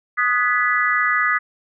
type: chord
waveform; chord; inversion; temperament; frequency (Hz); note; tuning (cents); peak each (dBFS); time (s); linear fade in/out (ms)
sine; G# minor seventh; second; equal with one note detuned; 1244.5 / 1480 / 1700 / 1975.5; D#6 / F#6 / G#6 / B6; 0 / 0 / +40 / 0; -20 / -25 / -22 / -20; 0.17-1.39; 20
effects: none